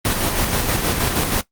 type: noise with tremolo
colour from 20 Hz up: pink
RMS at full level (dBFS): -18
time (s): 0.05-1.41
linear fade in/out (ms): 0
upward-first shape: square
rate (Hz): 6.3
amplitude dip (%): 35
effects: noise-tail reverb RT60 0.1 s tail -17 dB re dry + Opus 24 kbps